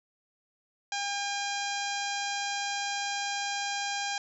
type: harmonic tone with a mistuned harmonic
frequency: 805 Hz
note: G5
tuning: 46 cents sharp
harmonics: 1 / 2 / 3 / 4 / 5 / 6 / 7 / 8 / 9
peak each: -34 / -37 / -39 / -40 / -41 / -42 / -42 / -43 / -44 dBFS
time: 0.92-4.18 s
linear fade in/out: 2 ms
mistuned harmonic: 6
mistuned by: +23 cents
effects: none